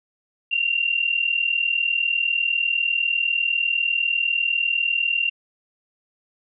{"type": "tone pair together", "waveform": "sine", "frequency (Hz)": [2748, 2788], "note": ["F7", "F7"], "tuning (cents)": [-29, -4], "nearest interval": "unison", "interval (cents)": 25, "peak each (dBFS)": -22, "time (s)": [0.51, 5.3], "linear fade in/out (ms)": 10, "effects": []}